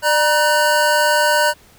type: tone cluster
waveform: square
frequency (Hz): 597 / 948 / 1509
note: D5 / A#5 / F#6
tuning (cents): +28 / +29 / +34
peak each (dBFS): -18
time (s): 0.02-1.54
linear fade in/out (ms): 50
effects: pink hiss -49 dBFS RMS until 1.78 s